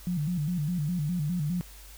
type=tone with vibrato; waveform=sine; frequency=162.5 Hz; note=E3; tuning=24 cents flat; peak=-26 dBFS; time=0.07-1.61 s; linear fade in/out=0 ms; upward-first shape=square; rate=4.9 Hz; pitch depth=160 cents each way; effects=added 50 Hz sine -47 dBFS peak until 1.97 s + white hiss -51 dBFS RMS until 1.97 s